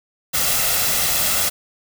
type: noise with comb filter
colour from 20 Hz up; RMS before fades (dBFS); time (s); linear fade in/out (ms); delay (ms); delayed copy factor
white; -19; 0.33-1.5; 20; 1.5; +0.5
effects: none